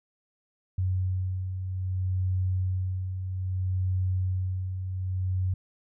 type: beating tone pair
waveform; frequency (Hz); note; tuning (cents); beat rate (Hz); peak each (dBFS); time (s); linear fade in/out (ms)
sine; 92.3 / 92.92; F#2 / F#2; -4 / +8; 0.62; -35 / -26; 0.78-5.54; 5
effects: none